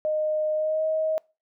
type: tone with pitch glide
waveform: sine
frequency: 616 to 630.8 Hz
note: D#5 to D#5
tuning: -17 to +24 cents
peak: -22 dBFS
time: 0.05-1.18 s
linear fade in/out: 0 ms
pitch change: +41 cents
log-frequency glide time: 0.54-0.85 s
effects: noise-tail reverb RT60 0.3 s tail -25 dB re dry